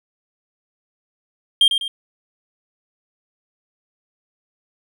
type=tone with echo; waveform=triangle; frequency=3200 Hz; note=G7; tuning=35 cents sharp; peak=-8 dBFS; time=1.61-1.68 s; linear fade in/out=2 ms; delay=100 ms; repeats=2; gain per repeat=-7 dB; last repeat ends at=1.88 s; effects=none